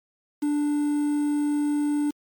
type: tone with quantisation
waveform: triangle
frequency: 293.7 Hz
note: D4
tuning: in tune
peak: -19 dBFS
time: 0.42-2.11 s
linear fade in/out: 10 ms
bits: 7
effects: MP3 96 kbps